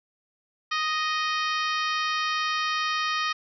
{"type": "harmonic tone", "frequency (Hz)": 622.3, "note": "D#5", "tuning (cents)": 0, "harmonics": [2, 3, 4, 5, 6, 7, 8, 9], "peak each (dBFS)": [-27, -31, -33, -35, -37, -38, -39, -40], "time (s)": [0.71, 3.33], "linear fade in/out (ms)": 10, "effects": []}